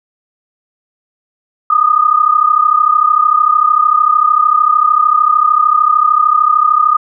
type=tone pair together; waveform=sine; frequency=1211.2 / 1244.5 Hz; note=D#6 / D#6; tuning=-47 / 0 cents; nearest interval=unison; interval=47 cents; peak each=-10 dBFS; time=1.7-6.97 s; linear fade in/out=5 ms; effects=none